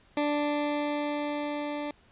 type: tone with level ramp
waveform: 20% pulse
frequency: 293.7 Hz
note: D4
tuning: in tune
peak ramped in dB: -20 to -27 dBFS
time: 0.17-1.91 s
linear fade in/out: 2 ms
effects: pink hiss -61 dBFS RMS until 2.11 s + resampled to 8000 Hz

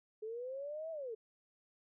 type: linear two-way sweep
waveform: sine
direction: up then down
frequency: 424.2 to 659.3 to 424.2 Hz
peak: -40 dBFS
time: 0.22-1.15 s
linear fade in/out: 10 ms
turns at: 0.91 s
effects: none

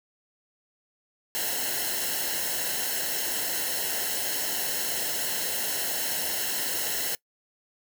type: noise with comb filter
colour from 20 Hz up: white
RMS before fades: -29 dBFS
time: 1.35-7.15 s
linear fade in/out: 0 ms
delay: 0.84 ms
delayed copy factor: -0.75
effects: noise-tail reverb RT60 0.1 s tail -23 dB re dry

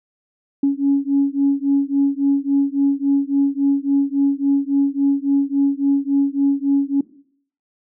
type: beating tone pair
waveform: sine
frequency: 277.2 / 280.8 Hz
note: C#4 / C#4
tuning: 0 / +22 cents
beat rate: 3.6 Hz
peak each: -17 dBFS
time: 0.63-7.01 s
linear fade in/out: 5 ms
effects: noise-tail reverb RT60 0.6 s tail -18 dB re dry + tanh soft clip ceiling -7 dBFS

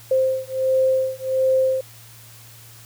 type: beating tone pair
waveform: sine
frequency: 523 / 524.4 Hz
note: C5 / C5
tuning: -1 / +4 cents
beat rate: 1.4 Hz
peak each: -20 dBFS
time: 0.11-1.81 s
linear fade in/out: 5 ms
effects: added 114 Hz sine -46 dBFS peak until 2.85 s + white hiss -46 dBFS RMS until 2.85 s

